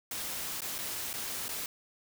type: noise with dropouts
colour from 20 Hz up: white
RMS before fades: -37 dBFS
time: 0.11-1.66 s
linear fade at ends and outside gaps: 2 ms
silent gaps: 0.606-0.618 / 0.783-0.787 / 1.131-1.138 / 1.483-1.49 s
effects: none